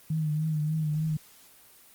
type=tone with vibrato; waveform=sine; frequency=154.6 Hz; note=D#3; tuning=11 cents flat; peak=-25 dBFS; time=0.1-1.17 s; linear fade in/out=5 ms; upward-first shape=triangle; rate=3.4 Hz; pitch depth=56 cents each way; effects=white hiss -55 dBFS RMS until 1.94 s + Opus 24 kbps